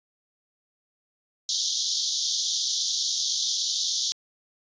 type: band-pass noise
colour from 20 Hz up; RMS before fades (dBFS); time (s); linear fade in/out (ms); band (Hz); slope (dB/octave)
white; -27; 1.49-4.12; 0; 3300 to 6600; 96
effects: resampled to 16000 Hz